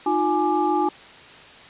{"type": "tone cluster", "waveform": "sine", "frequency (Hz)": [309.6, 356.7, 839, 1185], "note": ["D#4", "F4", "G#5", "D6"], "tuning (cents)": [-9, 37, 17, 15], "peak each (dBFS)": [-24, -24, -21, -29], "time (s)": [0.06, 0.89], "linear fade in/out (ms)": 5, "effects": ["white hiss -44 dBFS RMS until 1.69 s", "resampled to 8000 Hz"]}